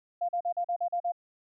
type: tone bursts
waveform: sine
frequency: 698.5 Hz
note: F5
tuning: in tune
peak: -26 dBFS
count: 8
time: 0.21-1.121 s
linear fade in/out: 10 ms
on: 78 ms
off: 41 ms
effects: none